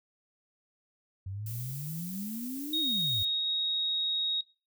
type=exponential two-way sweep; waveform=sine; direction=up then down; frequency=92.5 to 324.8 to 92.5 Hz; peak=-35 dBFS; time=1.26-3.23 s; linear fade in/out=5 ms; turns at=2.8 s
type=noise; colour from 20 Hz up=violet; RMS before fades=-43 dBFS; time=1.46-3.25 s; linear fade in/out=5 ms
type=tone with pitch glide; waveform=sine; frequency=3741 to 3767 Hz; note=A#7 to A#7; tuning=+5 to +17 cents; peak=-27 dBFS; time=2.73-4.41 s; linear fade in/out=5 ms; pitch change=+12 cents; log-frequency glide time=3.17-3.49 s
effects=noise-tail reverb RT60 0.3 s tail -20 dB re dry